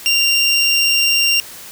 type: tone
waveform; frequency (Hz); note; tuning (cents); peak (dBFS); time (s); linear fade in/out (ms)
25% pulse; 2777; F7; -10; -8; 0.06-1.4; 0
effects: white hiss -35 dBFS RMS until 1.71 s